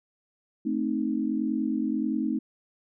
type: chord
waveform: sine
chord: A diminished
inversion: none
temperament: equal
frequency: 220 / 261.6 / 311.1 Hz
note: A3 / C4 / Eb4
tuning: 0 / 0 / 0 cents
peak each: -29 dBFS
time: 0.65-2.39 s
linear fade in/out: 10 ms
effects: none